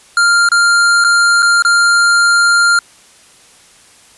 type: tone with dropouts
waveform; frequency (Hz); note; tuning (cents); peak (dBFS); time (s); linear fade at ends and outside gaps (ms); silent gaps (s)
square; 1396.9; F6; 0; -8; 0.17-2.79; 2; 0.489-0.517 / 1.041-1.046 / 1.423-1.427 / 1.623-1.649
effects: white hiss -44 dBFS RMS until 4.17 s + resampled to 24000 Hz